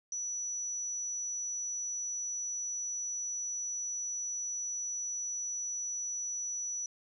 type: tone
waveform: sine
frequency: 5910 Hz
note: F#8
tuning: 3 cents flat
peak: -34 dBFS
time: 0.12-6.86 s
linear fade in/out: 2 ms
effects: none